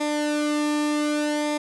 sawtooth tone with flanger, 298 Hz, D4, 25 cents sharp, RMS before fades -24 dBFS, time 0-1.58 s, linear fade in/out 10 ms, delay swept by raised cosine 0.69 to 1.39 ms, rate 0.65 Hz, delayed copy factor -0.7, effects resampled to 24000 Hz + 9-bit

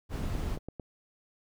brown noise, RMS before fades -33 dBFS, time 0.09-0.59 s, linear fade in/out 50 ms
click train, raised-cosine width 2 ms, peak -26 dBFS, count 6, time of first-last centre 0.24-0.797 s, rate 8.97 Hz
effects none

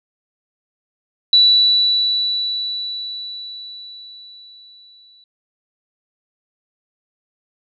sine tone with exponential decay, 3949 Hz, B7, 1 cent flat, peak -7 dBFS, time 1.33-5.24 s, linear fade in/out 2 ms, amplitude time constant 850 ms, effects none

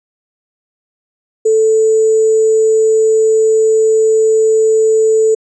sine tone with sample-and-hold, 440 Hz, A4, in tune, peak -7 dBFS, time 1.45-5.35 s, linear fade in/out 10 ms, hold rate 7350 Hz, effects resampled to 22050 Hz

